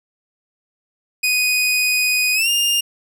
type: tone with pitch glide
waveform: sawtooth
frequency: 2489 to 2810 Hz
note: D#7 to F7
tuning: 0 to +10 cents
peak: -12 dBFS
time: 1.23-2.81 s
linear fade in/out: 10 ms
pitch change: +210 cents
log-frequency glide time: 2.34-2.49 s
effects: none